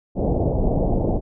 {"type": "low-pass noise", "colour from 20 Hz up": "pink", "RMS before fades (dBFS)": -20, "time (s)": [0.15, 1.21], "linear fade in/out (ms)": 50, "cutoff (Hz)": 750, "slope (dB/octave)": 48, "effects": []}